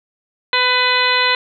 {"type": "harmonic tone with a mistuned harmonic", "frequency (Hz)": 500, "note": "B4", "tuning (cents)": 21, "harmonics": [1, 2, 3, 4, 5, 6, 7, 8], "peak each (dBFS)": [-24, -19, -21, -19, -21, -25, -23, -20], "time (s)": [0.53, 1.35], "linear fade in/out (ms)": 2, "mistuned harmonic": 8, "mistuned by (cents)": 24, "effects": []}